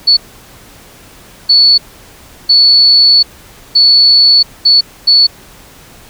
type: tone bursts at uneven times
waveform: sine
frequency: 4435 Hz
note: C#8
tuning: in tune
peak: -3 dBFS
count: 6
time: 0.07-0.17 / 1.49-1.78 / 2.49-3.23 / 3.75-4.43 / 4.65-4.81 / 5.07-5.27 s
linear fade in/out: 10 ms
effects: pink hiss -38 dBFS RMS until 6.09 s